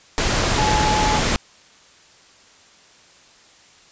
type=tone in noise; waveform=sine; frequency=853 Hz; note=G#5; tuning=46 cents sharp; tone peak=-19 dBFS; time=0.58-1.19 s; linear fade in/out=0 ms; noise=pink; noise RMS=-19 dBFS; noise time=0.18-1.36 s; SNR=-3 dB; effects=white hiss -50 dBFS RMS until 3.91 s + resampled to 16000 Hz